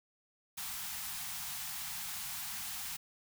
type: band-stop noise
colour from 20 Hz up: white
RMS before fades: -41 dBFS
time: 0.57-2.97 s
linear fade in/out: 10 ms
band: 220 to 710 Hz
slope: 96 dB/octave
effects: none